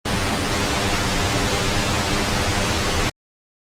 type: noise with comb filter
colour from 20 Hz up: pink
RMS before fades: -20 dBFS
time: 0.05-3.1 s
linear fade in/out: 10 ms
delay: 10 ms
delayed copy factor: +0.85
effects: low-pass 7000 Hz 12 dB/octave + Opus 24 kbps

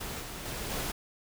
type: noise with level steps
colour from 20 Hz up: pink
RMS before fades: -38 / -41 / -37 / -34 dBFS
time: 0-0.92 s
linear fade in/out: 10 ms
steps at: 0.21 / 0.45 / 0.7 s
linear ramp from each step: 5 ms
effects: none

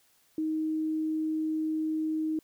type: tone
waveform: sine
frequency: 313.8 Hz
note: D#4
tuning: 15 cents sharp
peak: -27 dBFS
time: 0.38-2.39 s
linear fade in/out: 2 ms
effects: white hiss -66 dBFS RMS until 2.43 s

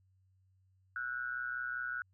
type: tone with amplitude modulation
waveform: sine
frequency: 1467 Hz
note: F#6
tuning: 15 cents flat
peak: -32 dBFS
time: 0.96-2.02 s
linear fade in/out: 2 ms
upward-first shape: sine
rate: 125 Hz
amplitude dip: 80%
effects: added 94 Hz sine -67 dBFS peak until 2.13 s

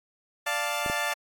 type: chord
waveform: 15% pulse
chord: D minor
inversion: none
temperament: equal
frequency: 587.3 / 698.5 / 880 Hz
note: D5 / F5 / A5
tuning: 0 / 0 / 0 cents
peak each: -25 dBFS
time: 0.46-1.14 s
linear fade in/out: 10 ms
type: clicks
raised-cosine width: 2 ms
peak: -21 / -19 dBFS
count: 2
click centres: 0.862 / 0.899 s
effects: AAC 64 kbps

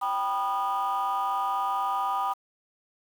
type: chord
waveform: sine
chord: G augmented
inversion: none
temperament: just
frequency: 784 / 980 / 1225 Hz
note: G5 / B5 / D#6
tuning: 0 / -14 / -27 cents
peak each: -28 dBFS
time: 0.01-2.34 s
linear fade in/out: 20 ms
effects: tanh soft clip ceiling -20 dBFS + 8-bit

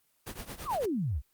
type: noise with tremolo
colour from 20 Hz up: pink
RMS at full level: -38 dBFS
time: 0.26-0.86 s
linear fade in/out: 10 ms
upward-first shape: triangle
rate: 8.9 Hz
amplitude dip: 90%
type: exponential sweep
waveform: sine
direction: down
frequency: 1318.5 to 56.8 Hz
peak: -28 dBFS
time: 0.65-1.22 s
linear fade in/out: 50 ms
effects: white hiss -71 dBFS RMS until 1.33 s + Opus 24 kbps

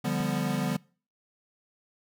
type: chord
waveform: square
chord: G dominant seventh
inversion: second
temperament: equal with one note detuned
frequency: 146.83 / 174.61 / 198.28 / 246.9 Hz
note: D3 / F3 / G3 / B3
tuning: 0 / 0 / +20 / 0 cents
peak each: -33 dBFS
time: 0.04-0.77 s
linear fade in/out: 10 ms
type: click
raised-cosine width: 2 ms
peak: -30 dBFS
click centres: 0.203 s
effects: noise-tail reverb RT60 0.4 s tail -24 dB re dry

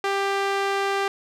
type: tone with band-pass filter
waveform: sawtooth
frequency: 395 Hz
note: G4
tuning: 13 cents sharp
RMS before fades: -24 dBFS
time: 0.04-1.08 s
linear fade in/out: 2 ms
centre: 1400 Hz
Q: 0.52
effects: none

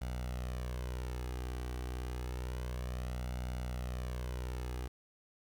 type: tone with flanger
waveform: sawtooth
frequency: 62 Hz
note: B1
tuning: 7 cents sharp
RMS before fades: -39 dBFS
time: 0.01-4.88 s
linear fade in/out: 10 ms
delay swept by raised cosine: 1.4 to 2.6 ms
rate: 0.29 Hz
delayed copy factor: +0.55
effects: 11-bit

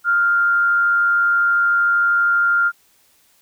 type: tone with frequency modulation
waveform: sine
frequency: 1396.9 Hz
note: F6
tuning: in tune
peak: -13 dBFS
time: 0.04-2.72 s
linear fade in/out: 50 ms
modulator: 101 Hz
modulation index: 0.33
effects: white hiss -57 dBFS RMS until 3.41 s

